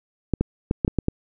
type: clicks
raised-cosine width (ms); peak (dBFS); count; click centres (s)
3; -7; 7; 0.337 / 0.41 / 0.711 / 0.848 / 0.879 / 0.987 / 1.084
effects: none